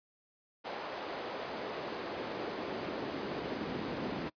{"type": "noise with high-pass filter sweep", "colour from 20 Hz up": "brown", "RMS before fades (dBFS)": -39, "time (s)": [0.64, 4.3], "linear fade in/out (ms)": 20, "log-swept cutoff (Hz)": [580, 250], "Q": 1.2, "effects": ["noise-tail reverb RT60 0.1 s tail -24 dB re dry", "resampled to 11025 Hz"]}